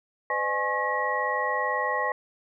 sine tone cluster, 506 / 604 / 838 / 1085 / 1907 Hz, B4 / D5 / G#5 / C#6 / A#6, +42 / +48 / +15 / -37 / +39 cents, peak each -32 / -33 / -31 / -29 / -29 dBFS, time 0.3-2.12 s, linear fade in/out 2 ms, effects none

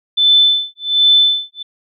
sine tone with tremolo, 3520 Hz, A7, in tune, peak -6 dBFS, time 0.17-1.63 s, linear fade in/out 10 ms, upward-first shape sine, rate 1.3 Hz, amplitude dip 100%, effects none

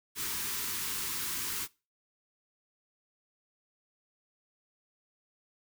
white band-stop noise, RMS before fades -35 dBFS, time 0.15-1.68 s, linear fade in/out 50 ms, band 460 to 880 Hz, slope 96 dB/octave, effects noise-tail reverb RT60 0.3 s tail -22 dB re dry

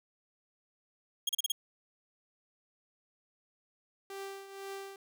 sawtooth tone bursts, 3270 Hz, G#7, 28 cents flat, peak -25 dBFS, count 5, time 1.27-1.52 s, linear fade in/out 5 ms, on 22 ms, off 35 ms
sawtooth tone with tremolo, 392 Hz, G4, in tune, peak -35 dBFS, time 4.1-4.96 s, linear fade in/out 2 ms, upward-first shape triangle, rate 2 Hz, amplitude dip 70%
effects none

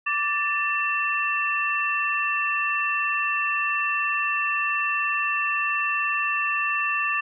sine tone cluster, 1168 / 1770 / 2691 Hz, D6 / A6 / E7, -10 / +10 / +35 cents, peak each -27 / -27 / -25 dBFS, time 0.06-7.21 s, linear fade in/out 10 ms, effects none

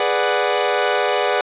sawtooth chord, G# half-diminished seventh, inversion none, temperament equal, 415.3 / 493.9 / 587.3 / 740 Hz, G#4 / B4 / D5 / F#5, 0 / 0 / 0 / 0 cents, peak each -18 dBFS, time 0-1.41 s, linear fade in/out 2 ms, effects resampled to 8000 Hz + 8-bit

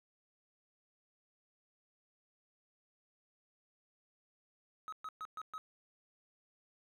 triangle tone bursts, 1274 Hz, D#6, 41 cents sharp, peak -39 dBFS, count 5, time 4.88-5.58 s, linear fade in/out 0 ms, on 44 ms, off 120 ms, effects none

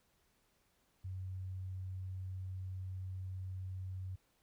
sine tone, 93.5 Hz, F#2, 19 cents sharp, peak -40 dBFS, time 1.04-4.16 s, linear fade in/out 10 ms, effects pink hiss -75 dBFS RMS until 4.42 s

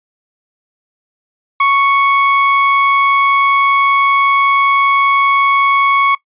30% pulse tone, 1108.7 Hz, C#6, in tune, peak -6 dBFS, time 1.6-6.15 s, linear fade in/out 5 ms, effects noise-tail reverb RT60 0.1 s tail -20 dB re dry + resampled to 8000 Hz

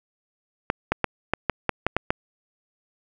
clicks, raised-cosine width 0.5 ms, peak -5 dBFS, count 9, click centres 0.701 / 0.92 / 1.043 / 1.336 / 1.497 / 1.693 / 1.866 / 1.966 / 2.105 s, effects none

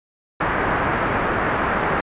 white low-pass noise, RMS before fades -21 dBFS, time 0.4-2.01 s, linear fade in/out 10 ms, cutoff 1700 Hz, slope 24 dB/octave, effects resampled to 8000 Hz

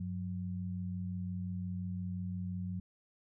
sine tone pair together, 95.8 / 181.53 Hz, G2 / F#3, -39 / -33 cents, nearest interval major seventh, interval 1106 cents, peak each -39 / -38 dBFS, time 0-2.8 s, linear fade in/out 5 ms, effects none

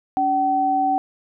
sine tone pair together, 285.8 / 763 Hz, D4 / G5, -47 / -47 cents, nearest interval octave + perfect fourth, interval 1700 cents, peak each -25 / -17 dBFS, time 0.17-0.98 s, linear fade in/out 0 ms, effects none

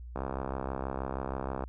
click train, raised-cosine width 1 ms, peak -20 dBFS, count 99, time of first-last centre 0.16-1.638 s, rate 66.3 Hz, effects added 60 Hz sine -41 dBFS peak until 1.68 s

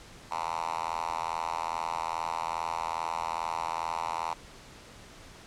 5% pulse tone with high-pass filter, 82.41 Hz, E2, in tune, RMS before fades -33 dBFS, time 0.31-4.34 s, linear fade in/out 5 ms, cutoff 920 Hz, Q 4.7, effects pink hiss -50 dBFS RMS until 5.46 s + low-pass 8000 Hz 12 dB/octave

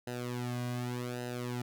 sawtooth tone with flanger, 122.8 Hz, B2, 9 cents flat, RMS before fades -37 dBFS, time 0.07-1.62 s, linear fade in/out 5 ms, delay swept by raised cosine 0.88 to 2.28 ms, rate 0.86 Hz, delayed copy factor -0.9, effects none

